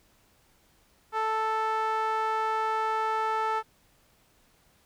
sawtooth tone with band-pass filter, 440 Hz, A4, in tune, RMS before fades -28 dBFS, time 1.12-3.63 s, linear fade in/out 50 ms, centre 1100 Hz, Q 3.4, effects pink hiss -64 dBFS RMS until 4.85 s

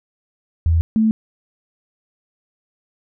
sine tone pair in turn, 82.41 / 220 Hz, E2 / A3, 0 / 0 cents, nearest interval octave + perfect fourth, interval 1700 cents, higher second, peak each -12 dBFS, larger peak neither, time 0.66-0.81 / 0.96-1.11 s, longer neither, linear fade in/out 0 ms, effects none

